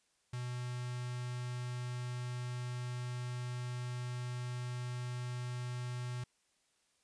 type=tone with notch filter; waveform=square; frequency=123.47 Hz; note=B2; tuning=in tune; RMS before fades=-40 dBFS; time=0.33-6.24 s; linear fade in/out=5 ms; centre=470 Hz; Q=0.78; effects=white hiss -75 dBFS RMS until 7.03 s + resampled to 22050 Hz